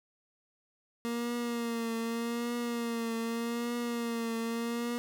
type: tone with vibrato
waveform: 30% pulse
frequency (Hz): 233.6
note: A#3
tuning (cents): +4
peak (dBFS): -29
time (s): 1.05-4.98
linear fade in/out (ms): 0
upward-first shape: triangle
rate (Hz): 0.83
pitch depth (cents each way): 47
effects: none